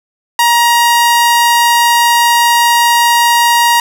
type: tone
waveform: sawtooth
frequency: 945 Hz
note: A#5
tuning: 23 cents sharp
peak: -3 dBFS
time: 0.39-3.8 s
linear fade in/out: 2 ms
effects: none